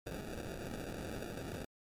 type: noise with sample-and-hold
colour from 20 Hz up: white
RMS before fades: -43 dBFS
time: 0.06-1.65 s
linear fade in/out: 5 ms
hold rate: 1050 Hz
effects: MP3 64 kbps